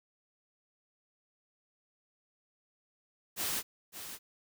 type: noise with echo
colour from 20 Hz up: white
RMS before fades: -34 dBFS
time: 3.36-3.63 s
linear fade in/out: 50 ms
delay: 560 ms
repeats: 1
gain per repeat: -10 dB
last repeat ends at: 4.19 s
effects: none